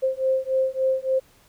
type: beating tone pair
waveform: sine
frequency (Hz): 524 / 527.5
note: C5 / C5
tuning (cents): +2 / +14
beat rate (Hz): 3.5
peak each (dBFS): -23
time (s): 0.02-1.2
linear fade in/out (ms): 20
effects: pink hiss -57 dBFS RMS until 1.48 s